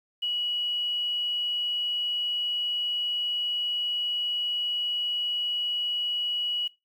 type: tone with quantisation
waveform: sine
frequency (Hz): 2925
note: F#7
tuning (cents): -21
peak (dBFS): -26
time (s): 0.22-6.68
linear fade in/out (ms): 10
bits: 9
effects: noise-tail reverb RT60 0.2 s tail -18 dB re dry